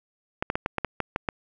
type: clicks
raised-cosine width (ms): 0.5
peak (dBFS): -10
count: 9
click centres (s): 0.425 / 0.501 / 0.555 / 0.661 / 0.783 / 0.847 / 1.003 / 1.161 / 1.288
effects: none